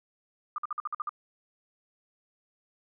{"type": "tone bursts", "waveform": "sine", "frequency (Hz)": 1209, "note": "D6", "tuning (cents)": 50, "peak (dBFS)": -29, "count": 8, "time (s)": [0.56, 1.093], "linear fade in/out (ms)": 2, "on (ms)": 22, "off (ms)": 51, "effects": []}